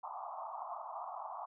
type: band-pass noise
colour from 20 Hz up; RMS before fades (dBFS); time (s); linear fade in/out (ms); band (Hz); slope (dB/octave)
pink; -44; 0.03-1.46; 10; 660 to 1200; 96
effects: none